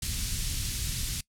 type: band-stop noise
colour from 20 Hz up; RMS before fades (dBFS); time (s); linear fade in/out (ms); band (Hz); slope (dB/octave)
pink; -31; 0.02-1.21; 5; 120 to 3800; 12
effects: noise-tail reverb RT60 0.1 s tail -22 dB re dry + low-pass 12000 Hz 12 dB/octave